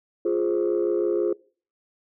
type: chord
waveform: sine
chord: F minor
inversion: none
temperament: equal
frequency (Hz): 349.2 / 415.3 / 523.3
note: F4 / Ab4 / C5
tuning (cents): 0 / 0 / 0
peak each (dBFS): -22 / -23 / -28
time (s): 0.25-1.33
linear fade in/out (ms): 5
effects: noise-tail reverb RT60 0.4 s tail -22 dB re dry + tanh soft clip ceiling -15 dBFS